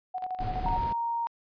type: tone with tremolo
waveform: sine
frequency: 740 Hz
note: F#5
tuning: in tune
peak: -29 dBFS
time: 0.14-0.78 s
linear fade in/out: 10 ms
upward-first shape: square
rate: 12 Hz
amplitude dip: 60%
type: click train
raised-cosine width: 0.3 ms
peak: -30 dBFS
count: 5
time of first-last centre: 0.24-0.835 s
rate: 6.72 Hz
type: noise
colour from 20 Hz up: brown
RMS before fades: -33 dBFS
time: 0.4-0.93 s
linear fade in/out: 5 ms
type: tone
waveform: sine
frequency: 932.3 Hz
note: A#5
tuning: in tune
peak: -27 dBFS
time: 0.66-1.27 s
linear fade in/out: 0 ms
effects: resampled to 11025 Hz